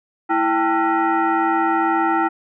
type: tone with frequency modulation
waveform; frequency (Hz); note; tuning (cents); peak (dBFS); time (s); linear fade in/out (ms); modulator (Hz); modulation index
sine; 228.4; A#3; -35; -15; 0.29-2.29; 20; 559; 2.3
effects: none